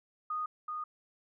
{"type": "tone pair in turn", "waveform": "sine", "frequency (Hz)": [1238, 1232.3], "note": ["D#6", "D#6"], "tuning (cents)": [-9, -17], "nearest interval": "unison", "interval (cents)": 8, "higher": "first", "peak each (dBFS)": [-32, -35], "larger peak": "first", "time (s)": [[0.3, 0.46], [0.68, 0.84]], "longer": "neither", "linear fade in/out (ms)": 5, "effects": []}